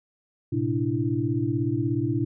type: tone cluster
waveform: sine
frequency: 112.2 / 128.6 / 295.2 / 332.5 Hz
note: A2 / C3 / D4 / E4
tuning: +34 / -30 / +9 / +15 cents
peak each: -28 dBFS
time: 0.52-2.25 s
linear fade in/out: 10 ms
effects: none